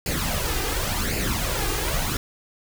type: noise with flanger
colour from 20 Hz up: pink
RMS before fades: -25 dBFS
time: 0.06-2.17 s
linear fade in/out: 2 ms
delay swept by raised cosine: 0.42 to 2.52 ms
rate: 0.91 Hz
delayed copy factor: +0.65
effects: none